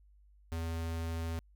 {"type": "tone", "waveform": "square", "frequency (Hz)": 82.41, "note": "E2", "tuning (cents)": 0, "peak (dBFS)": -35, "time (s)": [0.52, 1.39], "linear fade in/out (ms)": 0, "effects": ["added 50 Hz sine -59 dBFS peak until 1.55 s"]}